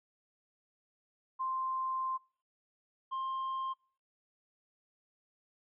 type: tone pair in turn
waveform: sine / triangle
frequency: 1046.5 / 1057.4 Hz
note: C6 / C6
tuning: 0 / +18 cents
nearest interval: unison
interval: 18 cents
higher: second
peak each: -32 / -32 dBFS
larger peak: neither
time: 1.39-2.18 / 3.11-3.74 s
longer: first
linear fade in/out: 20 ms
effects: noise-tail reverb RT60 0.5 s tail -26 dB re dry + resampled to 8000 Hz